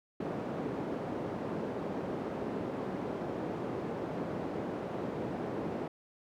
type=band-pass noise; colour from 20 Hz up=white; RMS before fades=-37 dBFS; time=0.2-5.88 s; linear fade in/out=5 ms; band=160 to 450 Hz; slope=12 dB/octave; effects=none